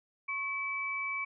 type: tone pair together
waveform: sine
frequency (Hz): 1094.9 / 2300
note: C#6 / D7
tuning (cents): -22 / -37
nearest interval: octave + minor second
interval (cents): 1285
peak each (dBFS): -39 / -33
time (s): 0.28-1.25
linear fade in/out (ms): 10
effects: none